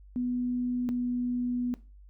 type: tone pair in turn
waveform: sine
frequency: 246.9 / 245.5 Hz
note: B3 / B3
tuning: 0 / -10 cents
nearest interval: unison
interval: 10 cents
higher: first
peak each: -27 dBFS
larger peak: neither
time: 0.16-0.89 / 0.89-1.74 s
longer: second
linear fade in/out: 0 ms
effects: noise-tail reverb RT60 0.3 s tail -17 dB re dry + added 49 Hz sine -49 dBFS peak until 2.09 s